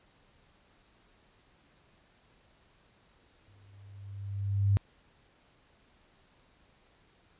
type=tone with exponential growth; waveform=sine; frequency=99.5 Hz; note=G2; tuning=26 cents sharp; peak=-20 dBFS; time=3.48-4.77 s; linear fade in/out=0 ms; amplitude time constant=280 ms; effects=pink hiss -65 dBFS RMS until 7.39 s + resampled to 8000 Hz